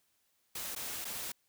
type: noise with dropouts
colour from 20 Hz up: white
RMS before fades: -40 dBFS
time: 0.55-1.32 s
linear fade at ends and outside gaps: 5 ms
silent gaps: 0.751-0.761 / 1.046-1.051 s
effects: white hiss -75 dBFS RMS until 1.48 s